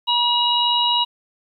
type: harmonic tone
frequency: 962 Hz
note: B5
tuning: 46 cents flat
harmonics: 1 / 3 / 4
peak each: -20 / -20 / -20 dBFS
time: 0.07-1.05 s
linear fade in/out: 20 ms
effects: 9-bit